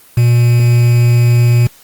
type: tone with quantisation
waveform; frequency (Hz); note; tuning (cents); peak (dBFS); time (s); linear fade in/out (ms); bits
triangle; 119.9; A#2; +49; -4; 0.17-1.67; 5; 4
effects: white hiss -43 dBFS RMS until 1.83 s + Opus 32 kbps